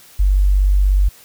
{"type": "tone", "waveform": "sine", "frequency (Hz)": 48.26, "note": "G1", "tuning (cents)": -26, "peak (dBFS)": -10, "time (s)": [0.19, 1.09], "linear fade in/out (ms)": 10, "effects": ["white hiss -45 dBFS RMS until 1.24 s"]}